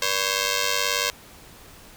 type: ring-modulated tone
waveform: 5% pulse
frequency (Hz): 532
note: C5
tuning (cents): +29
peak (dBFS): -7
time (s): 0.02-1.1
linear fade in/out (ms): 0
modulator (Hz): 49.3
effects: pink hiss -47 dBFS RMS until 1.96 s